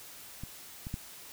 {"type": "clicks", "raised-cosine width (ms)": 5, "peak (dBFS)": [-27, -27, -22], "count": 3, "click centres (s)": [0.436, 0.869, 0.941], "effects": ["white hiss -49 dBFS RMS until 1.32 s"]}